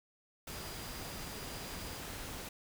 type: tone in noise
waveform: sine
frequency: 4868 Hz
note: D#8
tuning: 39 cents flat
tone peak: -54 dBFS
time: 0.51-1.98 s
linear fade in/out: 5 ms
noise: pink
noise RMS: -44 dBFS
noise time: 0.47-2.49 s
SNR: -13 dB
effects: none